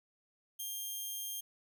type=tone; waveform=5% pulse; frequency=3200 Hz; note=G7; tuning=35 cents sharp; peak=-30 dBFS; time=0.59-1.41 s; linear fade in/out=10 ms; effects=none